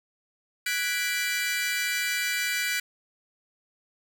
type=chord; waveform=sawtooth; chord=G# half-diminished seventh; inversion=third; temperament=equal; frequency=1480 / 1661.2 / 1975.5 / 2349 Hz; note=F#6 / G#6 / B6 / D7; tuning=0 / 0 / 0 / 0 cents; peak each=-28 / -32 / -27 / -27 dBFS; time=0.66-2.8 s; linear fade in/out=5 ms; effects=9-bit